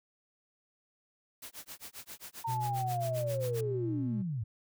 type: noise with tremolo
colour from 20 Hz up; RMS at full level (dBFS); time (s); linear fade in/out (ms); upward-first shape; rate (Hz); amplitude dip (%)
white; -44; 1.42-3.61; 5; sine; 7.5; 100
type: linear sweep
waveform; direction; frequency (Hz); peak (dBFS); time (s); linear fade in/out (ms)
sine; down; 925 to 98.7; -32; 2.44-4.44; 10
type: tone with pitch glide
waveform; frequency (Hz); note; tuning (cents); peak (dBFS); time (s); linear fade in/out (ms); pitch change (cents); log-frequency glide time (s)
triangle; 122.6 to 121.05; B2 to B2; -12 to -34; -32; 2.47-4.23; 20; -22; 3.23-3.43
effects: none